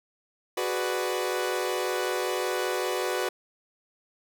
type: chord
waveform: sawtooth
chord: G# half-diminished seventh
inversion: third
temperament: equal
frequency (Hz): 370 / 415.3 / 493.9 / 587.3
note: F#4 / G#4 / B4 / D5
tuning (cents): 0 / 0 / 0 / 0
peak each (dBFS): -26 / -32 / -27 / -31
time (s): 0.57-3.29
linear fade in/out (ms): 5
effects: none